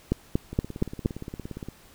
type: two click trains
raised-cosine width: 3 ms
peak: -9 / -22 dBFS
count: 5 / 21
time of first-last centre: 0.12-1.059 / 0.53-1.686 s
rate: 4.26 / 17.3 Hz
effects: pink hiss -54 dBFS RMS until 1.94 s